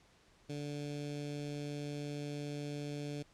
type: tone with notch filter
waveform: 15% pulse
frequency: 145.7 Hz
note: D3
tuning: 13 cents flat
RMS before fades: -41 dBFS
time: 0.49-3.23 s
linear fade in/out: 10 ms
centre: 1200 Hz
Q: 0.53
effects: pink hiss -66 dBFS RMS until 3.33 s + low-pass 7000 Hz 12 dB/octave

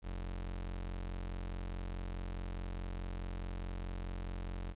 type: tone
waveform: 35% pulse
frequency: 44.74 Hz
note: F1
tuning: 43 cents sharp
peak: -37 dBFS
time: 0.02-4.75 s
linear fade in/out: 50 ms
effects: resampled to 8000 Hz + 12-bit

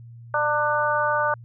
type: harmonic tone with a mistuned harmonic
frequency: 297.3 Hz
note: D4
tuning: 21 cents sharp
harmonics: 2 / 3 / 4 / 5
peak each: -25 / -25 / -25 / -25 dBFS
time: 0.34-1.34 s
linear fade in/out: 2 ms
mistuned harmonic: 3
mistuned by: +18 cents
effects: added 117 Hz sine -40 dBFS peak until 1.44 s

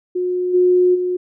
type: tone with level steps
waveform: sine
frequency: 361.5 Hz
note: F#4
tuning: 40 cents flat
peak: -17 / -10 / -17 dBFS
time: 0.15-1.17 s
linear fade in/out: 10 ms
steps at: 0.53 / 0.94 s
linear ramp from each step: 20 ms
effects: none

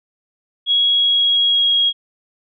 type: tone with pitch glide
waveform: sine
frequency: 3322 to 3288 Hz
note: G#7 to G#7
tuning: 0 to -18 cents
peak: -12 dBFS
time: 0.66-1.93 s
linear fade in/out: 50 ms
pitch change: -18 cents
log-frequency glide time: 0.9-1.76 s
effects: none

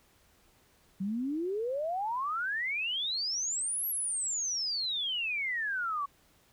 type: exponential two-way sweep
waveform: sine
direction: up then down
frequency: 184.6 to 11830 to 1105 Hz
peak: -30 dBFS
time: 1-6.06 s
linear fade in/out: 10 ms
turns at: 3.87 s
effects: pink hiss -65 dBFS RMS until 6.52 s

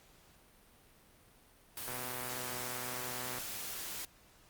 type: noise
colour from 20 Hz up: white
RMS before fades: -42 dBFS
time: 1.77-4.05 s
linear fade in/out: 2 ms
type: click train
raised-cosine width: 0.5 ms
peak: -28 dBFS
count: 189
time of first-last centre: 1.88-3.384 s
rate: 125 Hz
effects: pink hiss -63 dBFS RMS until 4.49 s + Opus 48 kbps

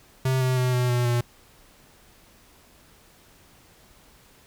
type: tone with pitch steps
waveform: square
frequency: 130.81 / 128.64 / 126.5 / 124.4 / 122.33 / 120.3 Hz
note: C3 / C3 / B2 / B2 / B2 / B2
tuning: 0 / -29 / +42 / +13 / -16 / -45 cents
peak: -21 dBFS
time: 0.25-1.21 s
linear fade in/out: 5 ms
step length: 160 ms
effects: pink hiss -55 dBFS RMS until 4.46 s

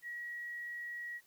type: tone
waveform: sine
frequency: 1912 Hz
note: A#6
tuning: 43 cents sharp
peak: -40 dBFS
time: 0.02-1.21 s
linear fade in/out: 50 ms
effects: white hiss -68 dBFS RMS until 1.26 s

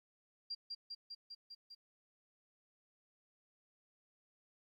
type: tone with echo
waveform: sine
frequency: 4754 Hz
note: D8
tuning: 20 cents sharp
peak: -39 dBFS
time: 0.5-0.55 s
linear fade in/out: 10 ms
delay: 200 ms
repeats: 6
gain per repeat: -2 dB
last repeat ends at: 1.75 s
effects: 13-bit

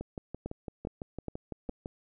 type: two click trains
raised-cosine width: 2 ms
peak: -22 / -24 dBFS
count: 4 / 12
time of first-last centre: 0.46-1.695 / 0.01-1.859 s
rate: 2.43 / 5.95 Hz
effects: none

